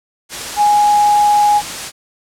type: tone in noise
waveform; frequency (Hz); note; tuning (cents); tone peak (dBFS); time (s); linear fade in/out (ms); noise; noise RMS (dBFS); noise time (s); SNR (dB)
sine; 830.6; G#5; 0; -8; 0.56-1.62; 50; white; -24; 0.29-1.92; +13
effects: low-pass 9000 Hz 12 dB/octave